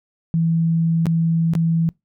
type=tone with dropouts; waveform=sine; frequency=164.81 Hz; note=E3; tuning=in tune; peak=-15 dBFS; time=0.34-1.89 s; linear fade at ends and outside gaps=0 ms; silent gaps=1.057-1.067 / 1.536-1.552 s; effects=noise-tail reverb RT60 0.2 s tail -25 dB re dry